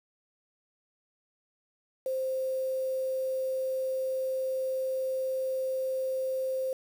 sine tone with quantisation, 523.3 Hz, C5, in tune, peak -28 dBFS, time 2.06-6.73 s, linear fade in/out 2 ms, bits 8, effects none

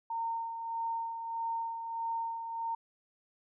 sine tone with tremolo, 916 Hz, A#5, 31 cents flat, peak -31 dBFS, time 0.1-2.75 s, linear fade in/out 5 ms, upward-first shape sine, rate 1.6 Hz, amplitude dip 50%, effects none

